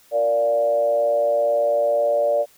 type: tone with frequency modulation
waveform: sine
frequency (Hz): 582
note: D5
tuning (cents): -16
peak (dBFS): -16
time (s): 0.11-2.46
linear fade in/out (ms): 50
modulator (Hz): 118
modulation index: 0.64
effects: white hiss -54 dBFS RMS until 2.57 s